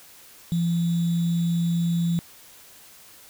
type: tone with sample-and-hold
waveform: sine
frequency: 170 Hz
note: F3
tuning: 46 cents flat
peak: -20 dBFS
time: 0.52-2.19 s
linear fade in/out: 0 ms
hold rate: 3675 Hz
effects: white hiss -49 dBFS RMS until 3.29 s